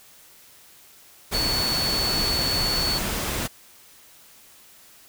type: tone in noise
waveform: sine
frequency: 4435 Hz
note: C#8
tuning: in tune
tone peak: -23 dBFS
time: 1.33-2.99 s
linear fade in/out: 20 ms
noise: pink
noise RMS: -27 dBFS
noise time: 1.31-3.48 s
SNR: +1 dB
effects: white hiss -51 dBFS RMS until 5.08 s